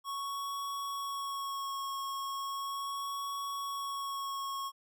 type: tone with vibrato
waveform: square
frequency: 1105 Hz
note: C#6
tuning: 6 cents flat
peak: -36 dBFS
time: 0.04-4.72 s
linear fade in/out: 50 ms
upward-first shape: sine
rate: 0.37 Hz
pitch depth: 18 cents each way
effects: none